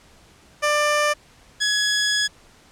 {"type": "tone pair in turn", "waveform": "15% pulse", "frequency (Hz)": [594, 1680.1], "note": ["D5", "G#6"], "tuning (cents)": [20, 20], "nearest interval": "octave + tritone", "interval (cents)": 1800, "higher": "second", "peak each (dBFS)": [-11, -12], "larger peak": "first", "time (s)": [[0.62, 1.14], [1.6, 2.28]], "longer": "second", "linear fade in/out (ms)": 20, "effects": ["pink hiss -52 dBFS RMS until 2.71 s", "low-pass 9000 Hz 12 dB/octave"]}